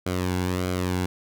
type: tone with flanger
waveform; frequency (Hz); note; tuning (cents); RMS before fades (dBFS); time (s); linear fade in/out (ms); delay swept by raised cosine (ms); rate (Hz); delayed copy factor
sawtooth; 91; F#2; -28; -26; 0.06-1.06; 5; 1.1 to 1.64; 1.6; -0.6
effects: none